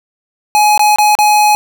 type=tone with dropouts; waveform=square; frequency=841 Hz; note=G#5; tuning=22 cents sharp; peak=-7 dBFS; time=0.55-1.55 s; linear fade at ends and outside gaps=0 ms; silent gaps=0.777-0.794 / 0.96-0.985 / 1.152-1.188 s; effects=none